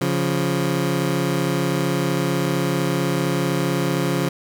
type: tone pair together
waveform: 20% pulse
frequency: 139.7 / 175.32 Hz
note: C#3 / F3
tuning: +14 / +7 cents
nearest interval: major third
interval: 393 cents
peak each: -17 dBFS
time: 0.01-4.29 s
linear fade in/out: 5 ms
effects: none